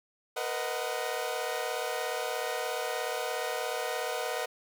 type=chord; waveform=sawtooth; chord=B major seventh; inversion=third; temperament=equal with one note detuned; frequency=466.2 / 503.1 / 622.3 / 740 Hz; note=A#4 / B4 / D#5 / F#5; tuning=0 / +32 / 0 / 0 cents; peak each=-33 dBFS; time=0.36-4.46 s; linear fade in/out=10 ms; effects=none